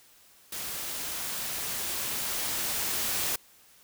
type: noise with level ramp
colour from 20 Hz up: white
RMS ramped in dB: -36 to -29 dBFS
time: 0.52-3.36 s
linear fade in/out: 5 ms
effects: white hiss -58 dBFS RMS until 3.83 s